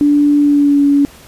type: tone with pitch glide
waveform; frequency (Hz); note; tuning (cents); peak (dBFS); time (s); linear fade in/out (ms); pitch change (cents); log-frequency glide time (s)
sine; 290.9 to 283.9; D4 to C#4; -16 to +41; -7; 0.01-1.05; 0; -43; 0.39-0.83
effects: pink hiss -40 dBFS RMS until 1.27 s + resampled to 32000 Hz